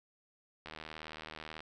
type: click train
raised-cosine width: 0.3 ms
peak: -28 dBFS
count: 75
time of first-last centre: 0.66-1.605 s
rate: 78.3 Hz
effects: none